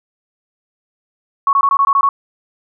sine tone bursts, 1108.7 Hz, C#6, in tune, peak -9 dBFS, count 8, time 1.47-2.09 s, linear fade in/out 2 ms, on 60 ms, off 20 ms, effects none

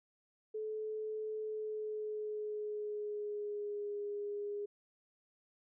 sine tone with pitch glide, 432.3 to 410.6 Hz, A4 to G#4, -31 to -20 cents, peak -37 dBFS, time 0.54-4.66 s, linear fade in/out 10 ms, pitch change -89 cents, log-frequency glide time 1.4-3.99 s, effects none

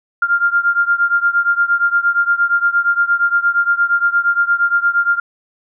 sine beating tone pair, 1395 / 1403.6 Hz, F6 / F6, -2 / +8 cents, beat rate 8.6 Hz, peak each -14 / -16 dBFS, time 0.22-5.2 s, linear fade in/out 5 ms, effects none

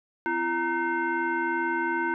sine tone with frequency modulation, 932.3 Hz, A#5, in tune, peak -24 dBFS, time 0.26-2.14 s, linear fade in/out 0 ms, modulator 594 Hz, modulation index 1.4, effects none

